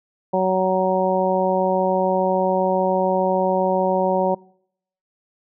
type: harmonic tone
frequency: 187 Hz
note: F#3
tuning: 19 cents sharp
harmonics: 1 / 2 / 3 / 4 / 5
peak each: -24 / -24 / -20 / -24 / -24 dBFS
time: 0.33-4.35 s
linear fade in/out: 10 ms
effects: noise-tail reverb RT60 0.7 s tail -25 dB re dry